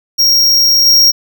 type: tone with level steps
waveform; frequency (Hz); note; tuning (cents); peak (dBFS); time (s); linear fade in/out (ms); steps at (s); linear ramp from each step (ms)
square; 5588; F8; 0; -7 / -5; 0.18-1.12; 20; 0.86; 5
effects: none